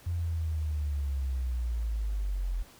sine linear sweep, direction down, 87.31 to 42.14 Hz, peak -28 dBFS, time 0.06-2.63 s, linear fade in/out 10 ms, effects pink hiss -55 dBFS RMS until 2.79 s

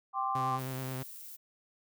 sine chord, G suspended fourth, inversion none, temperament equal, 784 / 1046.5 / 1174.7 Hz, G5 / C6 / D6, 0 / 0 / 0 cents, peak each -34 dBFS, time 0.13-0.6 s, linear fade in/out 50 ms
sawtooth tone with vibrato, 130.5 Hz, C3, 4 cents flat, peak -32 dBFS, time 0.35-1.03 s, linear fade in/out 5 ms, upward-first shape sine, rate 9.4 Hz, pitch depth 27 cents each way
violet noise, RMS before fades -47 dBFS, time 0.58-1.37 s, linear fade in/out 20 ms
effects none

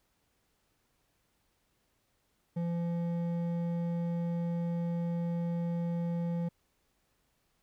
triangle tone with hard clipping, 170.6 Hz, F3, 40 cents flat, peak -32 dBFS, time 2.56-6.49 s, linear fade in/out 10 ms, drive 12 dB, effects pink hiss -75 dBFS RMS until 7.62 s

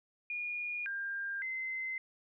sine tone with pitch steps, 2436 / 1599 / 2062 Hz, D#7 / G6 / C7, -37 / +34 / -26 cents, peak -35 dBFS, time 0.3-1.98 s, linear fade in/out 2 ms, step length 560 ms, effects none

